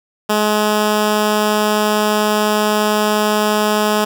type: tone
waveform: 10% pulse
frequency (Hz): 211.5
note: G#3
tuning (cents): +32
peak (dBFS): -5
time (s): 0.29-4.05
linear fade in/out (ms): 10
effects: none